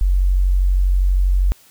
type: tone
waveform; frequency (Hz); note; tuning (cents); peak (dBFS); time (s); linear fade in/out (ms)
sine; 46.25; F#1; 0; -12; 0.01-1.52; 0
effects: white hiss -50 dBFS RMS until 1.7 s

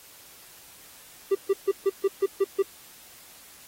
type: tone bursts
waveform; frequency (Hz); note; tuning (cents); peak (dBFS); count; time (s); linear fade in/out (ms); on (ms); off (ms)
triangle; 392; G4; 0; -16; 8; 1.31-2.626; 10; 42; 140
effects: white hiss -50 dBFS RMS until 3.67 s + AAC 48 kbps

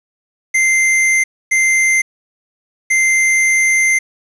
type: tone bursts at uneven times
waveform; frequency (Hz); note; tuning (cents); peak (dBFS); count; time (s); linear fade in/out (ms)
square; 2085; C7; -7; -11; 3; 0.54-1.24 / 1.51-2.02 / 2.9-3.99; 10
effects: resampled to 24000 Hz + 7-bit

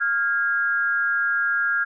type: tone pair together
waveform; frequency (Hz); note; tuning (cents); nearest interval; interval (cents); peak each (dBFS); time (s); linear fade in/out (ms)
sine; 1396.9 / 1637; F6 / G#6; 0 / -25; minor third; 275; -22 / -22; 0-1.85; 20
effects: none

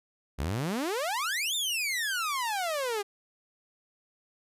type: exponential two-way sweep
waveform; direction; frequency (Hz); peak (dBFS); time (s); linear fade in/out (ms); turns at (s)
sawtooth; up then down; 61.74 to 3685 to 393.4; -25; 0.38-3.03; 20; 1.55
effects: resampled to 32000 Hz

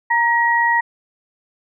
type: tone pair together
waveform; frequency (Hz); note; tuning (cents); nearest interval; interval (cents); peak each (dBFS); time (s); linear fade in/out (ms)
sine; 932.3 / 1902.7; A#5 / A#6; 0 / +35; octave; 1235; -16; 0.1-0.81; 10
effects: none

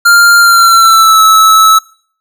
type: tone with pitch glide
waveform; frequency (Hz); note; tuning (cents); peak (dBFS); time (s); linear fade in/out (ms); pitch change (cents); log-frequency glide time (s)
square; 1396.9 to 1303.4; F6 to E6; 0 to -20; -3; 0.05-1.79; 10; -120; 0.39-1.2
effects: noise-tail reverb RT60 0.5 s tail -22 dB re dry

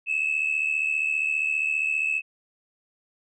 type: tone pair together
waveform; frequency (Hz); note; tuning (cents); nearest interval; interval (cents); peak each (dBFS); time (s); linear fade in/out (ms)
sine; 2563 / 2638; E7 / E7; -49 / +1; unison; 50; -24; 0.06-2.22; 50
effects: tanh soft clip ceiling -18 dBFS

